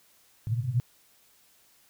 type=band-pass noise; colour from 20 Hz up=white; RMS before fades=-28 dBFS; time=0.47-0.8 s; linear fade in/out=0 ms; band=110 to 130 Hz; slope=96 dB/octave; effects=white hiss -62 dBFS RMS until 1.89 s